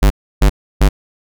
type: tone bursts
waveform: square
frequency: 49.98 Hz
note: G1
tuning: 34 cents sharp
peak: -7 dBFS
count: 3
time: 0.02-0.889 s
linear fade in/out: 10 ms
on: 83 ms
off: 310 ms
effects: none